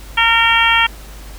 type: harmonic tone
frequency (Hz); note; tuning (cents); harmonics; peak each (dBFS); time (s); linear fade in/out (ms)
458.9; A#4; -27; 2 / 3 / 4 / 5 / 6 / 7; -17 / -17 / -17 / -17 / -17 / -17; 0.17-0.87; 10
effects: added 50 Hz sine -32 dBFS peak until 1.38 s + pink hiss -39 dBFS RMS until 1.38 s